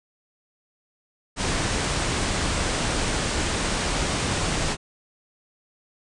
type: low-pass noise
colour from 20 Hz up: pink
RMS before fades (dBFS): -25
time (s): 1.36-4.77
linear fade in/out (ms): 50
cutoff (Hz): 9400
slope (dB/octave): 96
effects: none